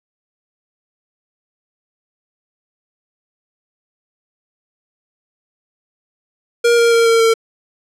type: tone with pitch steps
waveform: square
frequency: 471.9 / 467 / 462.2 / 457.4 / 452.7 Hz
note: A#4 / A#4 / A#4 / A#4 / A4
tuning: +21 / +3 / -15 / -33 / +49 cents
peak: -10 dBFS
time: 6.64-7.34 s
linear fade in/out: 10 ms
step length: 140 ms
effects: low-pass 10000 Hz 12 dB/octave